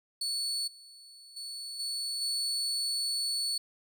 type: tone with level steps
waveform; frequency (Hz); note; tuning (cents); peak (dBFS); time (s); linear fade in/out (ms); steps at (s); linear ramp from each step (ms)
35% pulse; 4435; C#8; 0; -29 / -49 / -37 / -31 / -28; 0.21-3.58; 5; 0.67 / 1.36 / 1.79 / 2.21; 10
effects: none